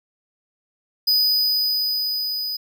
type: tone with level ramp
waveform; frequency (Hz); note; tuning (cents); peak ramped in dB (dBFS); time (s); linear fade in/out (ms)
square; 4978; D#8; 0; -15 to -25; 1.07-2.57; 10
effects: none